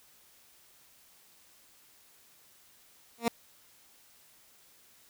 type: tone with exponential growth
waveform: 15% pulse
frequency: 233.1 Hz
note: A#3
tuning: in tune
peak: -16 dBFS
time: 3.18-3.28 s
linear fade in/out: 2 ms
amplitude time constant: 21 ms
effects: white hiss -61 dBFS RMS until 5.09 s